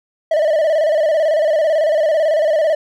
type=tone with vibrato; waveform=triangle; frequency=622.3 Hz; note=D#5; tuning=in tune; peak=-10 dBFS; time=0.31-2.75 s; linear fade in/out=5 ms; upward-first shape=square; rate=18 Hz; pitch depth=74 cents each way; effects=none